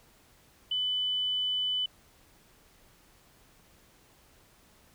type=tone; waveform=sine; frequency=3000 Hz; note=F#7; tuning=23 cents sharp; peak=-27 dBFS; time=0.71-1.86 s; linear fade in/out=5 ms; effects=pink hiss -61 dBFS RMS until 4.94 s